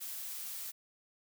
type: noise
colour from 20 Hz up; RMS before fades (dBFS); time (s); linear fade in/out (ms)
blue; -42; 0-0.72; 20
effects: none